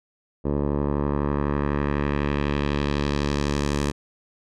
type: tone with low-pass filter sweep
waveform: 10% pulse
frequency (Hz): 72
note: D2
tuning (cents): -34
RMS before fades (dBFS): -24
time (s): 0.44-3.92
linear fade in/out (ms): 20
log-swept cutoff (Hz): 630 to 8400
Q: 1.2
effects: none